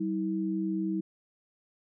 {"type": "tone pair together", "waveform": "sine", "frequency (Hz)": [191.57, 321.5], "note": ["G3", "E4"], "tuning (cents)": [-40, -43], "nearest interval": "major sixth", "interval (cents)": 897, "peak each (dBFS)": [-31, -30], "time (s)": [0, 1.01], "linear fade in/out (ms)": 10, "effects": []}